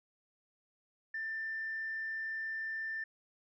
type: tone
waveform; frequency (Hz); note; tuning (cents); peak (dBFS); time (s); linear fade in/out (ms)
sine; 1783; A6; +22; -35; 1.14-3.04; 5
effects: tanh soft clip ceiling -31 dBFS